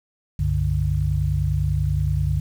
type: tone cluster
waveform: sine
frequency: 66.1 / 96.3 / 145.7 Hz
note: C2 / G2 / D3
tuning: +18 / -30 / -13 cents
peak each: -23 dBFS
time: 0.39-2.4 s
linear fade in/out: 5 ms
effects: 8-bit